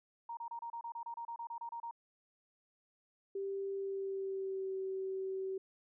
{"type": "tone bursts", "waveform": "sine", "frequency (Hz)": 933, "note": "A#5", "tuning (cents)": 1, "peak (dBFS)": -40, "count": 15, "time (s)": [0.29, 1.911], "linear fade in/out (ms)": 5, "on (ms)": 81, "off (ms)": 29}
{"type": "tone with pitch glide", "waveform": "sine", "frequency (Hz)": [392.4, 381.9], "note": ["G4", "G4"], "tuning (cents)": [2, -45], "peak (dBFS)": -36, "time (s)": [3.35, 5.58], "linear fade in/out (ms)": 5, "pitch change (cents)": -47, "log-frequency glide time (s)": [3.75, 4.75]}
{"effects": []}